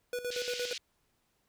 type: tone with tremolo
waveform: square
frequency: 490 Hz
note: B4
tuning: 14 cents flat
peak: -33 dBFS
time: 0.13-0.73 s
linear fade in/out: 2 ms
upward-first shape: square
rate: 8.6 Hz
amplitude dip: 70%
type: band-pass noise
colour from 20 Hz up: white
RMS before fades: -40 dBFS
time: 0.31-0.78 s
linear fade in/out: 5 ms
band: 2300 to 5300 Hz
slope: 24 dB/octave
effects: pink hiss -75 dBFS RMS until 1.48 s